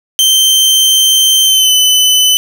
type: tone with pitch glide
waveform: sawtooth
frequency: 3117 to 3018 Hz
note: G7 to F#7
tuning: -11 to +34 cents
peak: -3 dBFS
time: 0.19-2.37 s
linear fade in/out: 0 ms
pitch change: -55 cents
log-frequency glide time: 1.44-1.73 s
effects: none